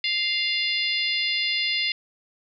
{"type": "harmonic tone", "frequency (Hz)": 698.5, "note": "F5", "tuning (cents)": 0, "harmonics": [3, 4, 5, 6, 7], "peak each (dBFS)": [-27, -28, -29, -30, -30], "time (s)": [0.04, 1.92], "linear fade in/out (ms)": 2, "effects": []}